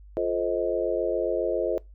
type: chord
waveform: sine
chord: F dominant seventh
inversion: none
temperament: just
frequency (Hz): 349.2 / 436.5 / 523.8 / 628.6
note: F4 / A4 / C5 / Eb5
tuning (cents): 0 / -14 / +2 / +18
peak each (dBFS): -29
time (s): 0.17-1.78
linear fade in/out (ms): 0
effects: noise-tail reverb RT60 0.2 s tail -22 dB re dry + added 50 Hz sine -45 dBFS peak until 1.94 s